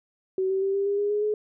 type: tone with pitch steps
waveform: sine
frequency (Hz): 377.8 / 384 / 390.2 / 396.6 / 403 / 409.6 / 416.3 / 423.1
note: F#4 / G4 / G4 / G4 / G4 / G#4 / G#4 / G#4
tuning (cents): +36 / -36 / -8 / +20 / +48 / -24 / +4 / +32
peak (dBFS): -22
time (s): 0.38-1.34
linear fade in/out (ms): 2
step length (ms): 120
effects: none